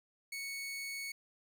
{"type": "tone", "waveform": "sawtooth", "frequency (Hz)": 2217, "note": "C#7", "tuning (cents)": 0, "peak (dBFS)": -36, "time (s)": [0.32, 1.12], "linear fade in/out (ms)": 5, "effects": []}